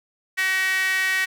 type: tone with high-pass filter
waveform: sawtooth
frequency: 378 Hz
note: F#4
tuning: 37 cents sharp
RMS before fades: -22 dBFS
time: 0.37-1.26 s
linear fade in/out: 20 ms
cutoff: 1900 Hz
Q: 5.8
effects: none